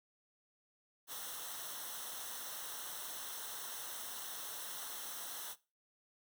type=noise with comb filter; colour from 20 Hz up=white; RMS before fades=-45 dBFS; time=1.07-5.56 s; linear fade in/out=50 ms; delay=0.42 ms; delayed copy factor=-0.75; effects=noise-tail reverb RT60 0.3 s tail -19 dB re dry